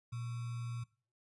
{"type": "tone with sample-and-hold", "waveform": "sine", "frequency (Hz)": 118.7, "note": "A#2", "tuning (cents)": 32, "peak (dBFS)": -38, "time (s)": [0.12, 0.84], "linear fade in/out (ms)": 10, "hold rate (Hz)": 1225, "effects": ["noise-tail reverb RT60 0.4 s tail -21 dB re dry", "resampled to 24000 Hz"]}